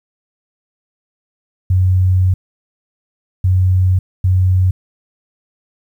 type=tone bursts at uneven times; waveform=sine; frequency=92.5 Hz; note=F#2; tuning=in tune; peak=-9 dBFS; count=3; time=1.7-2.34 / 3.44-3.99 / 4.24-4.71 s; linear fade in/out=5 ms; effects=8-bit